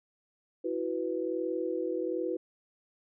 sine chord, E suspended second, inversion none, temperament just, 329.6 / 370.8 / 494.4 Hz, E4 / F#4 / B4, 0 / +4 / +2 cents, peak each -34 dBFS, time 0.64-2.37 s, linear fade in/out 10 ms, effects none

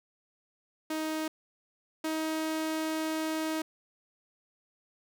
sawtooth tone pair in turn, 313.7 / 316.1 Hz, D#4 / D#4, +14 / +27 cents, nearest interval unison, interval 13 cents, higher second, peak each -27 / -26 dBFS, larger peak second, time 0.9-1.28 / 2.04-3.62 s, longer second, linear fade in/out 5 ms, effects none

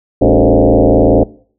sine tone with frequency modulation, 110 Hz, A2, in tune, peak -5 dBFS, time 0.21-1.24 s, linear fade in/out 10 ms, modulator 81.5 Hz, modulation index 6.6, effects noise-tail reverb RT60 0.5 s tail -22 dB re dry

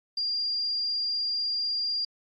sine tone, 4792 Hz, D8, 34 cents sharp, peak -26 dBFS, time 0.17-2.05 s, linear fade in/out 5 ms, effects AAC 48 kbps

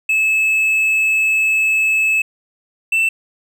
triangle tone pair in turn, 2600 / 2667 Hz, E7 / E7, -24 / +20 cents, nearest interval unison, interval 44 cents, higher second, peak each -11 dBFS, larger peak neither, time 0.09-2.22 / 2.92-3.09 s, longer first, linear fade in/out 5 ms, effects none

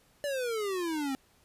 square exponential sweep, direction down, 588 to 261.6 Hz, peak -31 dBFS, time 0.24-1.15 s, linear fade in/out 0 ms, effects pink hiss -65 dBFS RMS until 1.44 s + resampled to 32000 Hz

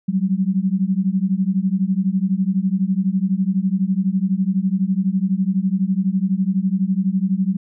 sine beating tone pair, 184.2 / 196.2 Hz, F#3 / G3, -7 / +2 cents, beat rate 12 Hz, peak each -19 dBFS, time 0.08-7.57 s, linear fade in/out 10 ms, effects none

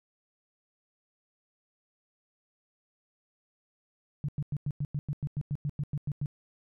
sine tone bursts, 145.1 Hz, D3, 21 cents flat, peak -28 dBFS, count 15, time 4.24-6.259 s, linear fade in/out 0 ms, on 45 ms, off 96 ms, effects none

